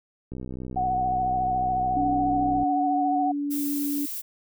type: click train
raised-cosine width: 3 ms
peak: -23 dBFS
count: 148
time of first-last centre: 0.32-2.631 s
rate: 63.6 Hz
type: tone with vibrato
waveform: sine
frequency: 740 Hz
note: F#5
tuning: in tune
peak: -22 dBFS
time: 0.76-3.32 s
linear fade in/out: 10 ms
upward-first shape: sine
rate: 14 Hz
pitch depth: 31 cents each way
type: tone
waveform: sine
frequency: 287.4 Hz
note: D4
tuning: 37 cents flat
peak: -25 dBFS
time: 1.96-4.06 s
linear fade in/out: 10 ms
type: noise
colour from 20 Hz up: violet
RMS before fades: -33 dBFS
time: 3.5-4.22 s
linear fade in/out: 20 ms
effects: none